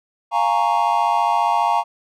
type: chord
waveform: triangle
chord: Bb minor seventh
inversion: second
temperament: equal with one note detuned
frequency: 698.5 / 830.6 / 925.4 / 1108.7 Hz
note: F5 / Ab5 / Bb5 / Db6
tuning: 0 / 0 / -13 / 0 cents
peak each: -20 / -19 / -17 / -22 dBFS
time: 0.31-1.84 s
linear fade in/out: 50 ms
effects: none